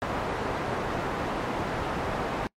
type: low-pass noise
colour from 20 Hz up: white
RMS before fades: -30 dBFS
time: 0.02-2.47 s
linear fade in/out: 0 ms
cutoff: 990 Hz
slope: 12 dB/octave
effects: noise-tail reverb RT60 0.1 s tail -26 dB re dry + MP3 64 kbps